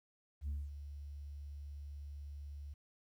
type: tone with ADSR envelope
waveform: sine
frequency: 72 Hz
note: D2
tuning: 34 cents flat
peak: -33 dBFS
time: 0.41-2.74 s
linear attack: 72 ms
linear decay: 210 ms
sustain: -11 dB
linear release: 10 ms
effects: tanh soft clip ceiling -35 dBFS + 12-bit